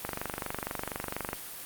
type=click train; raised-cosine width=0.5 ms; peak=-17 dBFS; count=32; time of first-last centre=0.05-1.331 s; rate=24.2 Hz; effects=white hiss -42 dBFS RMS until 1.65 s + Opus 32 kbps